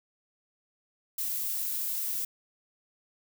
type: noise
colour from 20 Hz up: violet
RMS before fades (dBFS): -32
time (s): 1.18-2.25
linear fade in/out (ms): 5
effects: none